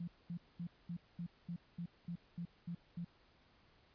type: tone bursts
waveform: sine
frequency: 171.8 Hz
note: F3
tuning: 28 cents flat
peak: -40 dBFS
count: 11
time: 0-3.047 s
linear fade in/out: 5 ms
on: 77 ms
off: 220 ms
effects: pink hiss -69 dBFS RMS until 3.94 s + resampled to 11025 Hz